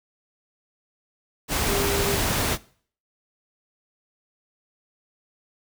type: tone in noise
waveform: sine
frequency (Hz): 399.8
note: G4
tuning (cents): +34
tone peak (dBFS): -26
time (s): 1.66-2.2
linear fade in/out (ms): 50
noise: pink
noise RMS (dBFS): -24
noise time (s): 1.48-2.58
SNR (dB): -5
effects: noise-tail reverb RT60 0.5 s tail -21 dB re dry